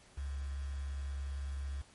sine tone with quantisation, 69.3 Hz, C#2, in tune, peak -36 dBFS, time 0.17-1.82 s, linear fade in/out 10 ms, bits 9, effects pink hiss -61 dBFS RMS until 1.94 s + MP3 48 kbps

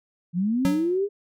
sine linear sweep, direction up, 164.81 to 415.3 Hz, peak -20 dBFS, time 0.33-1.09 s, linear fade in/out 50 ms
square tone with exponential decay, 184.4 Hz, F#3, 6 cents flat, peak -19 dBFS, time 0.65-0.98 s, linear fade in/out 0 ms, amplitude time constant 71 ms
effects MP3 96 kbps

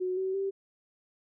sine tone with pitch steps, 367.7 / 378.9 / 390.5 Hz, F#4 / F#4 / G4, -11 / +41 / -7 cents, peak -28 dBFS, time 0-0.51 s, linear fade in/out 20 ms, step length 170 ms, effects none

